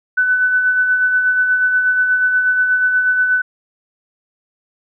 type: tone with tremolo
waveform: sine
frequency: 1500 Hz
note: F#6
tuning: 23 cents sharp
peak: -10 dBFS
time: 0.17-3.42 s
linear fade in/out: 10 ms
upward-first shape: sine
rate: 8.3 Hz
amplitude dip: 40%
effects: none